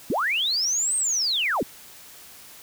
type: linear two-way sweep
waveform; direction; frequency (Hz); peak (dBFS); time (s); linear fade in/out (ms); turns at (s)
sine; up then down; 164.81 to 8500 to 164.81; -21; 0.1-1.63; 2; 0.96
effects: white hiss -46 dBFS RMS until 2.62 s